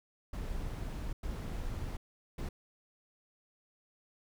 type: noise bursts at uneven times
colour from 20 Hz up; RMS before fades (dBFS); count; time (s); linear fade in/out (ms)
brown; -38; 3; 0.33-1.13 / 1.23-1.97 / 2.38-2.49; 5
effects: none